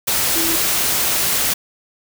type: tone in noise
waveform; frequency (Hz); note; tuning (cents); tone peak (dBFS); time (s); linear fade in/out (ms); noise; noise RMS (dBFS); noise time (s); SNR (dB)
sine; 329.6; E4; 0; -23; 0.35-0.56; 10; white; -18; 0.07-1.54; -8
effects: none